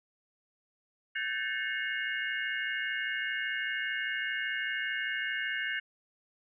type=tone cluster; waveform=sine; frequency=1533 / 1646 / 1771 / 2172 / 2837 Hz; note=G6 / G#6 / A6 / C#7 / F7; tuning=-39 / -16 / +11 / -36 / +27 cents; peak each=-36 / -40 / -36 / -38 / -39 dBFS; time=1.15-5.8 s; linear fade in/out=10 ms; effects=none